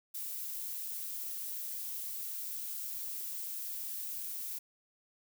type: noise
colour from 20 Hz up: violet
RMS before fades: -40 dBFS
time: 0.14-4.59 s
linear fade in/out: 10 ms
effects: none